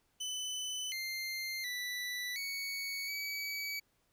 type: tone with pitch steps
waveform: 25% pulse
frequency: 3012 / 2100 / 1973 / 2229 / 2278 Hz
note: F#7 / C7 / B6 / C#7 / C#7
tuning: +30 / +6 / -2 / +9 / +47 cents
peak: -33 dBFS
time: 0.2-3.8 s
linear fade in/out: 10 ms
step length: 720 ms
effects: pink hiss -75 dBFS RMS until 4.12 s